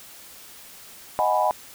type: chord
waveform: sine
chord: G# minor seventh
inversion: second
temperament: equal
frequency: 622.3 / 740 / 830.6 / 987.8 Hz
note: D#5 / F#5 / G#5 / B5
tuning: 0 / 0 / 0 / 0 cents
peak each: -24 dBFS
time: 1.19-1.51 s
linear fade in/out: 0 ms
effects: white hiss -45 dBFS RMS until 1.74 s